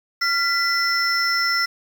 triangle tone cluster, 1384 / 1992 / 5330 Hz, F6 / B6 / E8, -16 / +14 / +18 cents, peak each -21 dBFS, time 0.21-1.66 s, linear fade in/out 10 ms, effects 7-bit

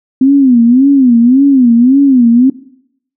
sine tone with vibrato, 255.4 Hz, C4, 42 cents flat, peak -3 dBFS, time 0.21-2.5 s, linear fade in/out 5 ms, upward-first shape sine, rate 1.8 Hz, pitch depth 170 cents each way, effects noise-tail reverb RT60 0.7 s tail -19 dB re dry

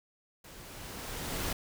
pink noise with level ramp, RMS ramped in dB -51 to -33 dBFS, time 0.44-1.53 s, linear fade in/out 5 ms, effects none

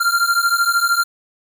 square beating tone pair, 1381 / 1394 Hz, F6 / F6, -20 / -4 cents, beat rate 13 Hz, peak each -18 dBFS, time 0-1.04 s, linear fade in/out 10 ms, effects none

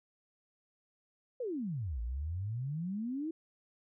sine exponential two-way sweep, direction down then up, 530 to 55 to 332.9 Hz, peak -34 dBFS, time 1.4-3.31 s, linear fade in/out 5 ms, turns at 2.01 s, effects none

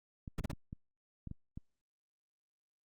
clicks, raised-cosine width 5 ms, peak -31 dBFS, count 8, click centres 0.278 / 0.407 / 0.446 / 0.532 / 0.729 / 1.273 / 1.313 / 1.575 s
brown noise bursts, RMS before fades -34 dBFS, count 3, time 0.38-0.517 s, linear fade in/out 5 ms, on 21 ms, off 37 ms
effects Opus 48 kbps

